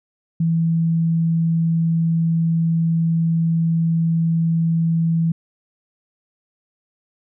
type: tone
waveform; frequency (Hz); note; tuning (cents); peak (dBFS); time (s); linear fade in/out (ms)
sine; 164.81; E3; 0; -15; 0.4-5.32; 5
effects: none